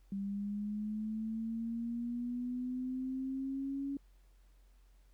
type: linear sweep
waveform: sine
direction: up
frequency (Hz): 196 to 279.6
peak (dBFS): -35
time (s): 0.12-3.97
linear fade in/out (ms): 2
effects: added 45 Hz sine -60 dBFS peak until 5.13 s + pink hiss -75 dBFS RMS until 5.13 s